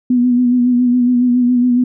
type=tone with vibrato; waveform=sine; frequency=246.3 Hz; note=B3; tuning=5 cents flat; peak=-9 dBFS; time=0.1-1.84 s; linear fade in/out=5 ms; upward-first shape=sine; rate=7.2 Hz; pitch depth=35 cents each way; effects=none